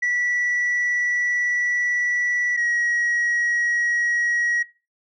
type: tone pair in turn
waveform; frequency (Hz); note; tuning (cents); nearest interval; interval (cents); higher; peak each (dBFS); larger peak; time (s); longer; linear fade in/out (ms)
sine; 1953 / 1904; B6 / A#6; -20 / +36; unison; 44; first; -17; neither; 0.02-2.57 / 2.57-4.63; first; 10
effects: noise-tail reverb RT60 0.3 s tail -20 dB re dry + tanh soft clip ceiling -17 dBFS